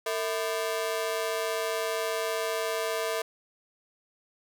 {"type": "ring-modulated tone", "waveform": "sawtooth", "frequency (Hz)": 552, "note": "C#5", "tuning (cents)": -7, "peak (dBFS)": -21, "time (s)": [0.06, 3.22], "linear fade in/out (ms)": 5, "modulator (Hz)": 98.2, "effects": []}